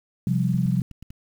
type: chord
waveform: sine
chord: C suspended fourth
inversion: none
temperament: equal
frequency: 130.81 / 174.61 / 196 Hz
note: C3 / F3 / G3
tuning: 0 / 0 / 0 cents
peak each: -23 / -23 / -26 dBFS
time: 0.27-0.82 s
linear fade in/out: 2 ms
type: clicks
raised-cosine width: 5 ms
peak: -28 dBFS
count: 6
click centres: 0.543 / 0.66 / 0.798 / 0.913 / 1.026 / 1.105 s
effects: 8-bit